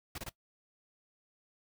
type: noise bursts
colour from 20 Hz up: pink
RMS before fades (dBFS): -41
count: 3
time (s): 0.15-0.294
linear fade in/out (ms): 5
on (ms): 32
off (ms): 24
effects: noise-tail reverb RT60 0.1 s tail -19 dB re dry